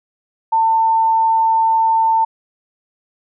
sine tone, 897 Hz, A5, 33 cents sharp, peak -11 dBFS, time 0.52-2.25 s, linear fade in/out 10 ms, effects none

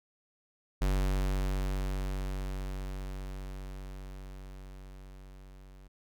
square tone with level ramp, 47.56 Hz, F#1, 48 cents sharp, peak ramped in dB -26 to -51 dBFS, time 0.81-5.88 s, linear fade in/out 10 ms, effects none

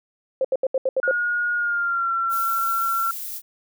sine tone bursts, 527 Hz, C5, 12 cents sharp, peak -17 dBFS, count 7, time 0.41-1.112 s, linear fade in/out 2 ms, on 36 ms, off 75 ms
sine tone with pitch glide, 1438 to 1357.3 Hz, F#6 to F6, -50 to -50 cents, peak -20 dBFS, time 1.03-3.11 s, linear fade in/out 2 ms, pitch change -100 cents, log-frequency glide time 1.55-2.13 s
violet noise, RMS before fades -32 dBFS, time 2.29-3.42 s, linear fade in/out 50 ms
effects none

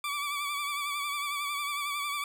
20% pulse tone with vibrato, 1156 Hz, D6, 28 cents flat, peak -26 dBFS, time 0.04-2.24 s, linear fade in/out 2 ms, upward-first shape sine, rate 11 Hz, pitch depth 45 cents each way, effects none

